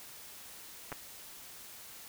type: clicks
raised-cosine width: 0.5 ms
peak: -24 dBFS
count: 2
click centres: 0.919 / 0.926 s
effects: white hiss -50 dBFS RMS until 2.08 s